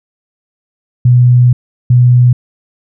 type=tone bursts at uneven times; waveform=sine; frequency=123.47 Hz; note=B2; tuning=in tune; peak=-3 dBFS; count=2; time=1.05-1.53 / 1.9-2.33 s; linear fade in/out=5 ms; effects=none